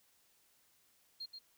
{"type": "tone with echo", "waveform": "sine", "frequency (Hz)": 4219, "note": "C8", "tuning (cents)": 14, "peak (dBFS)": -40, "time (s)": [1.2, 1.26], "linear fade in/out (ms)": 10, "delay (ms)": 130, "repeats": 1, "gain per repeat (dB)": -6, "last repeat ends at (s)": 1.39, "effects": ["tanh soft clip ceiling -37 dBFS", "white hiss -71 dBFS RMS until 1.57 s"]}